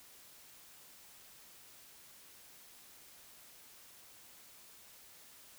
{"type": "silence", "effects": ["white hiss -58 dBFS RMS until 5.58 s"]}